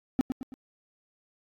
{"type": "tone with echo", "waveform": "triangle", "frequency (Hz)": 259.3, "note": "C4", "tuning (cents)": -15, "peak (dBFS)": -17, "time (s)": [0.19, 0.21], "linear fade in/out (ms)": 0, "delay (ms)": 110, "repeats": 3, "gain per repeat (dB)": -7, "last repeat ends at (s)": 0.54, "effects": ["AAC 64 kbps"]}